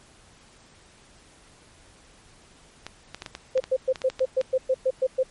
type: clicks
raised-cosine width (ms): 0.2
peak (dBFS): -17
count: 12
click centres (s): 2.866 / 3.146 / 3.221 / 3.262 / 3.351 / 3.577 / 3.64 / 3.958 / 4.018 / 4.1 / 4.194 / 4.413
type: tone bursts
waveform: sine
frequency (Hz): 520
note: C5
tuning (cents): -11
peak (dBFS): -18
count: 11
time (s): 3.55-5.233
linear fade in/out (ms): 10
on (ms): 53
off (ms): 110
effects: pink hiss -54 dBFS RMS until 5.3 s + MP3 48 kbps